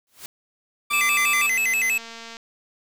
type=noise with exponential growth; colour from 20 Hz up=white; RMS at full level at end=-34 dBFS; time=0.07-0.26 s; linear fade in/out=1 ms; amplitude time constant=41 ms
type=tone; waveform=20% pulse; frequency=1174.7 Hz; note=D6; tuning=in tune; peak=-18 dBFS; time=0.9-1.47 s; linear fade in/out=10 ms
type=click train; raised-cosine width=0.2 ms; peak=-22 dBFS; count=335; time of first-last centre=0.91-2.369 s; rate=229 Hz
type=tone with vibrato; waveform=square; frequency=2304 Hz; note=D7; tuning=34 cents flat; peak=-20 dBFS; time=0.93-1.98 s; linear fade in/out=5 ms; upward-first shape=square; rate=6.2 Hz; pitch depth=210 cents each way
effects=none